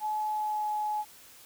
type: tone with pitch glide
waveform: sine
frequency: 854 to 846.1 Hz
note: G#5 to G#5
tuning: +48 to +32 cents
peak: -28 dBFS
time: 0-1.05 s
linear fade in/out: 50 ms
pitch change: -16 cents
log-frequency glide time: 0.28-0.68 s
effects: white hiss -53 dBFS RMS until 1.45 s